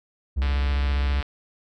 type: tone with vibrato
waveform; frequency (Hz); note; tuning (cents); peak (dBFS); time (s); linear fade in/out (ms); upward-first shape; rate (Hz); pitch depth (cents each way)
triangle; 66.8; C2; +36; -18; 0.36-1.22; 20; triangle; 15; 120
type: click train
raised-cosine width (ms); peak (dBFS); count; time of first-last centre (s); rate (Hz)
0.3; -18; 118; 0.42-1.227; 145
effects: none